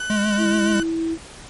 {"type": "tone", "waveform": "35% pulse", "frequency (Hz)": 1500, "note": "F#6", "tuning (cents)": 23, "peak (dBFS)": -23, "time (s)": [0, 0.83], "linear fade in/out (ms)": 5}
{"type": "tone with vibrato", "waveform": "square", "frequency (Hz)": 207.7, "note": "G#3", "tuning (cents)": 0, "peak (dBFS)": -19, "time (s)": [0.1, 0.8], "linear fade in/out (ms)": 0, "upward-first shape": "triangle", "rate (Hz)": 7.1, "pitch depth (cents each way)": 60}
{"type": "tone with pitch glide", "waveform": "sine", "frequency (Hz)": [330, 327.5], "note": ["E4", "E4"], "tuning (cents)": [2, -11], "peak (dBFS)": -20, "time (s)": [0.37, 1.18], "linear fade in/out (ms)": 50, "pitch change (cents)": -13, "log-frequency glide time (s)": [0.64, 1.06]}
{"effects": ["pink hiss -40 dBFS RMS until 1.49 s", "MP3 48 kbps"]}